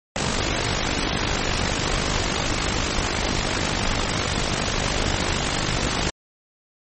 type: noise with amplitude modulation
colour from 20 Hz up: pink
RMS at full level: -20 dBFS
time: 0.16-6.1 s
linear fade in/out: 0 ms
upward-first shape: sine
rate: 49.6 Hz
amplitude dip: 60%
effects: MP3 32 kbps